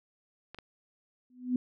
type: clicks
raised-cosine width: 0.3 ms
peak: -28 dBFS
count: 2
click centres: 0.546 / 0.587 s
type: tone with exponential growth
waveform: sine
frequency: 250 Hz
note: B3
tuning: 21 cents sharp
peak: -22 dBFS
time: 1.3-1.56 s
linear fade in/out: 2 ms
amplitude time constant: 55 ms
effects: none